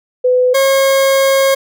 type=tone pair in turn; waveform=sine / 40% pulse; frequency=502 / 541.6 Hz; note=B4 / C#5; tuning=+28 / -40 cents; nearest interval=minor second; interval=132 cents; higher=second; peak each=-8 dBFS; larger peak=neither; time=0.24-0.54 / 0.54-1.55 s; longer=second; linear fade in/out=10 ms; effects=none